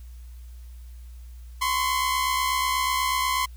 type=tone pair together; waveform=sawtooth; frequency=1024.8 / 1093 Hz; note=C6 / C#6; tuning=-36 / -25 cents; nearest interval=minor second; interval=111 cents; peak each=-20 / -24 dBFS; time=1.61-3.46 s; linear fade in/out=10 ms; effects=added 60 Hz sine -39 dBFS peak until 3.56 s + white hiss -60 dBFS RMS until 3.56 s